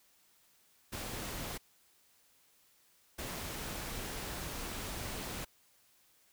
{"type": "noise bursts at uneven times", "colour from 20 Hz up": "pink", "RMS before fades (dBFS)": -41, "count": 2, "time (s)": [[0.92, 1.58], [3.18, 5.45]], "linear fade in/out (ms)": 10, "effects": ["white hiss -68 dBFS RMS until 6.32 s"]}